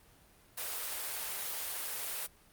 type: high-pass noise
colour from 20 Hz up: white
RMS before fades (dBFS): -38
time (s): 0.57-2.27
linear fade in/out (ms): 10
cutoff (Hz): 420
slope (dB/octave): 24
effects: pink hiss -62 dBFS RMS until 2.52 s + Opus 32 kbps